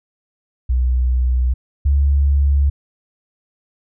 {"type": "tone pair in turn", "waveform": "sine", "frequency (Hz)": [62.5, 70.33], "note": ["B1", "C#2"], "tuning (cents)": [21, 26], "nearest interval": "major second", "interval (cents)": 205, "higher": "second", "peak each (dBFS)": [-13, -11], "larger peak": "second", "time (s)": [[0.69, 1.54], [1.85, 2.7]], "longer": "neither", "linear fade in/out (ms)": 10, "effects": []}